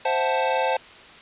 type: chord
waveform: square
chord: F# half-diminished seventh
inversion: second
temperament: equal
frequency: 523.3 / 659.3 / 740 / 880 Hz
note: C5 / E5 / F#5 / A5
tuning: 0 / 0 / 0 / 0 cents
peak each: -25 / -30 / -29 / -25 dBFS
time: 0.05-0.77 s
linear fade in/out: 5 ms
effects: white hiss -45 dBFS RMS until 1.21 s + resampled to 8000 Hz